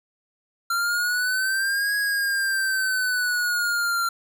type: exponential two-way sweep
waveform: square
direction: up then down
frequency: 1372 to 1661.2 to 1372 Hz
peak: -22 dBFS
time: 0.7-4.09 s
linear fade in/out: 5 ms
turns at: 1.96 s
effects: none